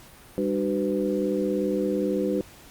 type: harmonic tone with a mistuned harmonic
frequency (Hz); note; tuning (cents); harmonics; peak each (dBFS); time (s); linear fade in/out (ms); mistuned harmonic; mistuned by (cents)
100; G2; +35; 2 / 3 / 4 / 5; -28 / -28 / -28 / -28; 0.38-2.41; 0; 4; -100
effects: pink hiss -49 dBFS RMS until 2.7 s + Opus 48 kbps